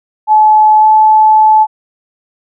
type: tone with pitch glide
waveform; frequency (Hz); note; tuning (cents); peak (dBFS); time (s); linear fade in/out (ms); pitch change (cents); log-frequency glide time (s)
sine; 859 to 865.5; A5 to A5; -42 to -29; -3; 0.27-1.67; 50; +13; 0.8-0.85
effects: none